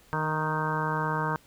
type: harmonic tone with a mistuned harmonic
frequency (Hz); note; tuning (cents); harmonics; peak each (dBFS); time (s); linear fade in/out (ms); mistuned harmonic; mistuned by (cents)
155.56; D#3; 0; 1 / 2 / 3 / 4 / 5 / 6 / 7 / 8 / 9 / 10; -31 / -39 / -36 / -40 / -43 / -31 / -35 / -36 / -43 / -34; 0.13-1.36; 0; 2; -23
effects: pink hiss -58 dBFS RMS until 1.46 s